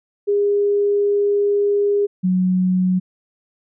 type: tone pair in turn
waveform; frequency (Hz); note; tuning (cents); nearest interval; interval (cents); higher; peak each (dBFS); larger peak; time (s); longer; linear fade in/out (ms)
sine; 407.2 / 183.97; G#4 / F#3; -34 / -10; octave + major second; 1376; first; -14; neither; 0.27-2.07 / 2.23-3; first; 20
effects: none